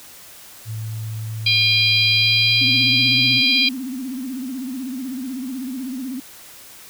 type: tone with pitch glide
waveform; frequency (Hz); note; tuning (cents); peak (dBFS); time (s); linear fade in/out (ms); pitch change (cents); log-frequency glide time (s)
sine; 110 to 124.91; A2 to B2; 0 to +20; -25; 0.65-3.42; 50; +220; 2.08-3.28
type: harmonic tone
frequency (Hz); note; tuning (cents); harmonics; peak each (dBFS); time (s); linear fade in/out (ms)
804; G5; +44; 3 / 4 / 5 / 6; -18 / -19 / -20 / -21; 1.46-3.69; 5
type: tone with vibrato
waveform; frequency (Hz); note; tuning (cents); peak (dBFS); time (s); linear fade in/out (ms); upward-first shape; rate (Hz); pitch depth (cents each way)
sine; 258.1; C4; -23; -25; 2.61-6.2; 5; sine; 16; 110
effects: white hiss -42 dBFS RMS until 6.89 s